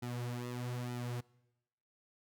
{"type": "tone with flanger", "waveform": "sawtooth", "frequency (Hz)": 122.3, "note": "B2", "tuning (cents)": -16, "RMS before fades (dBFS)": -40, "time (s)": [0.02, 1.21], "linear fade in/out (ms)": 10, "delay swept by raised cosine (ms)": [1.8, 6.9], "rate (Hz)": 1.1, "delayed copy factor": -0.75, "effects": ["noise-tail reverb RT60 1.0 s tail -24 dB re dry"]}